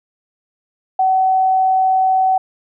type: tone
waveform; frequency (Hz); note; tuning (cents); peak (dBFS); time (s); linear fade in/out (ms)
sine; 756; F#5; +37; -11; 0.99-2.38; 5
effects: none